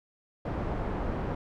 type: low-pass noise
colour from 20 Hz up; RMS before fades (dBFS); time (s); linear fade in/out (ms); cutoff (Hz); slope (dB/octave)
pink; -32; 0.45-1.35; 5; 1000; 12
effects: none